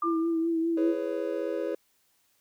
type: tone with exponential decay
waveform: sine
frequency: 1195 Hz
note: D6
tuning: 30 cents sharp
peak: -24 dBFS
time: 0.02-0.48 s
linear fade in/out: 5 ms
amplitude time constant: 100 ms
type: tone with vibrato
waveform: sine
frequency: 330 Hz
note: E4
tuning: 2 cents sharp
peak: -24 dBFS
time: 0.03-0.95 s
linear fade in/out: 50 ms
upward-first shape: triangle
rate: 4.9 Hz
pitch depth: 37 cents each way
type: chord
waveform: triangle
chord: C# minor seventh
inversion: first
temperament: just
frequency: 332.6 / 415.8 / 498.9 / 554.4 Hz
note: E4 / G#4 / B4 / C#5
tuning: +16 / +2 / +17 / 0 cents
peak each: -32 dBFS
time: 0.77-1.75 s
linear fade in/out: 5 ms
effects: white hiss -69 dBFS RMS until 2.4 s